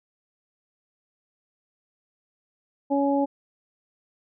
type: harmonic tone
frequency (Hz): 280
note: C#4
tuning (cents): +18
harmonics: 1 / 2 / 3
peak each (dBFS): -22 / -25 / -27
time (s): 2.9-3.26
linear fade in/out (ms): 20
effects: none